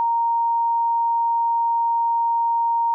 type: tone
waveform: sine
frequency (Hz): 930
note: A#5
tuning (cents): -4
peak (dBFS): -17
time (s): 0-2.94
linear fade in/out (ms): 0
effects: none